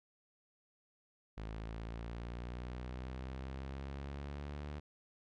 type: linear sweep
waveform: sawtooth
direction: up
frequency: 53.5 to 74.1 Hz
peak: -38 dBFS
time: 1.37-4.8 s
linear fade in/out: 10 ms
effects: low-pass 4000 Hz 12 dB/octave